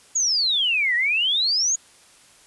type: exponential two-way sweep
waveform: sine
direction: down then up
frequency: 6870 to 1864.7 to 6870 Hz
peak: -18 dBFS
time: 0.15-1.76 s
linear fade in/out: 10 ms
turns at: 0.95 s
effects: white hiss -52 dBFS RMS until 2.46 s + resampled to 24000 Hz